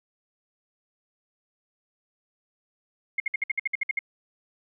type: tone bursts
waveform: sine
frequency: 2141 Hz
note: C7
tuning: 39 cents sharp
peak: -22 dBFS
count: 11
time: 3.18-3.991 s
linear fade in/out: 5 ms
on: 21 ms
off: 58 ms
effects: none